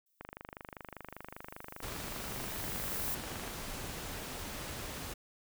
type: noise with exponential growth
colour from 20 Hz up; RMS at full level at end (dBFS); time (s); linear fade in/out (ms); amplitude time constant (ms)
violet; -36; 0.06-3.15; 5; 670
type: click train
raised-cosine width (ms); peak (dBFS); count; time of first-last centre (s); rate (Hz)
0.5; -28; 83; 0.21-3.477; 25.1
type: noise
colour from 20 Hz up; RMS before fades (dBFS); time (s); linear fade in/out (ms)
pink; -42; 1.82-5.14; 10
effects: none